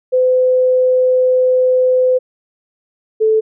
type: tone pair in turn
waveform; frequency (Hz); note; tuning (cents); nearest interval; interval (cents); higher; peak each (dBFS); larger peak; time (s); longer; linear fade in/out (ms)
sine; 509 / 437.9; C5 / A4; -48 / -8; minor third; 260; first; -9; neither; 0.12-2.19 / 3.2-3.41; first; 20
effects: none